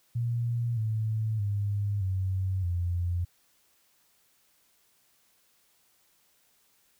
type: tone with pitch steps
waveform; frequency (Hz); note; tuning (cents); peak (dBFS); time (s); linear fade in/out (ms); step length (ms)
sine; 118.3 / 109.74 / 101.8 / 94.44 / 87.61; A#2 / A2 / G#2 / F#2 / F2; +26 / -4 / -34 / +36 / +6; -26; 0.15-3.25; 10; 620
effects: white hiss -67 dBFS RMS until 6.99 s